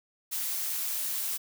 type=noise; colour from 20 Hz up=blue; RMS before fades=-32 dBFS; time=0.31-1.38 s; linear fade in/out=20 ms; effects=none